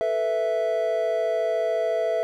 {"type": "chord", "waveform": "triangle", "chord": "A suspended second", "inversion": "none", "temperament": "equal", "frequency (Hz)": [440, 493.9, 659.3], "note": ["A4", "B4", "E5"], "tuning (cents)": [0, 0, 0], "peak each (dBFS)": [-27, -27, -21], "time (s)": [0.01, 2.23], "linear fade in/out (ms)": 0, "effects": []}